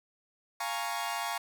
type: chord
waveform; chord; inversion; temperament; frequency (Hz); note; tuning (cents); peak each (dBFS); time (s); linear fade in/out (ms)
sawtooth; Bb minor seventh; second; equal; 698.5 / 830.6 / 932.3 / 1108.7; F5 / Ab5 / Bb5 / Db6; 0 / 0 / 0 / 0; -34; 0.6-1.38; 5
effects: none